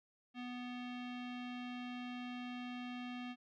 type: tone with low-pass filter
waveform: square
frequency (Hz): 246.9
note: B3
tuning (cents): 0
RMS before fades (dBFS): -45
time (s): 0.34-3.36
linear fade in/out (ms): 50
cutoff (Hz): 3000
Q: 2.7
effects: none